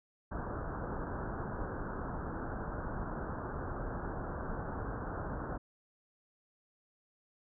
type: low-pass noise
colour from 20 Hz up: pink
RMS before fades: -39 dBFS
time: 0.31-5.58 s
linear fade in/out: 10 ms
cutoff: 1600 Hz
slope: 96 dB/octave
effects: none